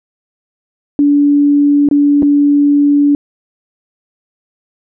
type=tone with dropouts; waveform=sine; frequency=288.1 Hz; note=D4; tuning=33 cents flat; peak=-6 dBFS; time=0.99-3.15 s; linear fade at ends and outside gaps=1 ms; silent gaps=1.888-1.912 / 2.223-2.229 s; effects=none